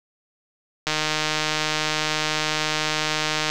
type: click train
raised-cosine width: 0.2 ms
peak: -5 dBFS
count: 406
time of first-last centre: 0.87-3.5 s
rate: 154 Hz
effects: none

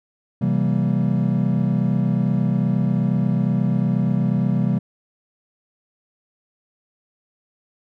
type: chord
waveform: triangle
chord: C dominant seventh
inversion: none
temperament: equal with one note detuned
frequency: 130.81 / 164.81 / 193.19 / 233.1 Hz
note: C3 / E3 / G3 / Bb3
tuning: 0 / 0 / -25 / 0 cents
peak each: -20 / -21 / -19 / -23 dBFS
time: 0.41-4.79 s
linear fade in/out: 10 ms
effects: none

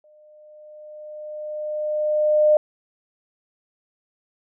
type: tone with exponential growth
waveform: sine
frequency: 606 Hz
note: D#5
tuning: 46 cents flat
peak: -11 dBFS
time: 0.04-2.57 s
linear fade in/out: 2 ms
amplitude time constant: 550 ms
effects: none

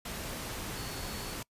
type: tone in noise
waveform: sine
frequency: 4415 Hz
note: C#8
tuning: 8 cents flat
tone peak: -49 dBFS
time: 0.76-1.34 s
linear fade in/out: 5 ms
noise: pink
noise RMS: -39 dBFS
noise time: 0.05-1.43 s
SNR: -13 dB
effects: noise-tail reverb RT60 0.1 s tail -25 dB re dry + resampled to 32000 Hz

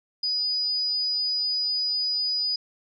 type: tone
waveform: sine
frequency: 4948 Hz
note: D#8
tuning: 10 cents flat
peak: -23 dBFS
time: 0.23-2.56 s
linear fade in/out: 5 ms
effects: none

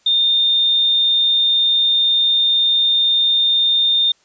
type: tone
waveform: sine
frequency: 3631 Hz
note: A#7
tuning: 46 cents flat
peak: -12 dBFS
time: 0.06-4.12 s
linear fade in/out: 5 ms
effects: white hiss -57 dBFS RMS until 4.24 s + resampled to 16000 Hz

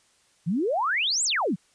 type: exponential two-way sweep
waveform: sine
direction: up then down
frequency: 150.1 to 8372 to 150.1 Hz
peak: -22 dBFS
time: 0.46-1.56 s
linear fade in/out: 20 ms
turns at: 1.24 s
effects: white hiss -63 dBFS RMS until 1.74 s + resampled to 22050 Hz

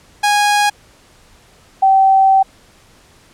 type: tone pair in turn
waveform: sawtooth / sine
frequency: 825 / 771.9 Hz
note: G#5 / G5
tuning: -12 / -27 cents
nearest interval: minor second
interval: 115 cents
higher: first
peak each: -7 dBFS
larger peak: neither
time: 0.23-0.7 / 1.82-2.43 s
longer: second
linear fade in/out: 10 ms
effects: pink hiss -48 dBFS RMS until 3.33 s + low-pass 10000 Hz 12 dB/octave

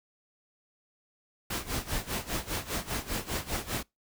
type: noise with tremolo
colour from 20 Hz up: pink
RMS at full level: -31 dBFS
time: 1.5-3.83 s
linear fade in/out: 5 ms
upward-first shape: sine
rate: 5 Hz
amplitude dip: 85%
effects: noise-tail reverb RT60 0.2 s tail -25 dB re dry

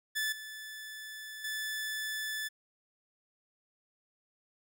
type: tone with level steps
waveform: sawtooth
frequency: 1742 Hz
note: A6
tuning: 18 cents flat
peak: -27 / -39 / -31 dBFS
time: 0.15-2.49 s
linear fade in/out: 20 ms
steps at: 0.32 / 1.44 s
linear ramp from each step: 5 ms
effects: none

